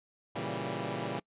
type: chord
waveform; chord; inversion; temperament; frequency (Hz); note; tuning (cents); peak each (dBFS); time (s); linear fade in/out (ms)
10% pulse; A# diminished seventh; none; equal; 116.54 / 138.59 / 164.81 / 196; A#2 / C#3 / E3 / G3; 0 / 0 / 0 / 0; -31; 0.35-1.2; 10
effects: noise-tail reverb RT60 0.1 s tail -26 dB re dry + resampled to 8000 Hz